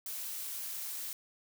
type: noise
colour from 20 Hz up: blue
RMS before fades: -40 dBFS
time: 0.06-1.13 s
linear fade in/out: 2 ms
effects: none